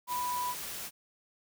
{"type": "tone in noise", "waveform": "sine", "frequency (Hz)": 987, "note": "B5", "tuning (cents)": -1, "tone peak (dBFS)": -31, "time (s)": [0.07, 0.55], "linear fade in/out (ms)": 50, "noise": "white", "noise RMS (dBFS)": -40, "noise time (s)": [0.07, 0.91], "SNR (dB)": 6, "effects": []}